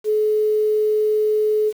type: tone with quantisation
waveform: sine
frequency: 427.3 Hz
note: G#4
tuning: 49 cents sharp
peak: -15 dBFS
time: 0.04-1.73 s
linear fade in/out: 50 ms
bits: 7
effects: none